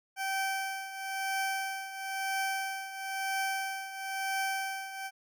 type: tone with tremolo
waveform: 20% pulse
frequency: 774 Hz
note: G5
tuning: 22 cents flat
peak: -24 dBFS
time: 0.16-5.11 s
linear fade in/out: 50 ms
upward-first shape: triangle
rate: 1 Hz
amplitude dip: 75%
effects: none

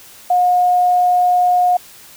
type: tone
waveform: sine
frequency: 719 Hz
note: F#5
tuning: 50 cents flat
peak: -10 dBFS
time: 0.3-1.77 s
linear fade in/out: 5 ms
effects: white hiss -41 dBFS RMS until 2.16 s

